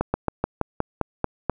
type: slowing click train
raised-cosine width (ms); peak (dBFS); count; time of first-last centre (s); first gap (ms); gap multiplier
1; -7; 9; 0.01-1.497; 130; 1.1
effects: none